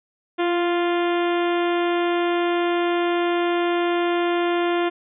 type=harmonic tone with a mistuned harmonic; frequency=349.2 Hz; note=F4; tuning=in tune; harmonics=1 / 2 / 3 / 4 / 5 / 6 / 7 / 8 / 9 / 10; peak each=-20 / -26 / -30 / -32 / -34 / -36 / -37 / -38 / -39 / -40 dBFS; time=0.38-4.9 s; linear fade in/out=20 ms; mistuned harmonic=1; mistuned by=-20 cents; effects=none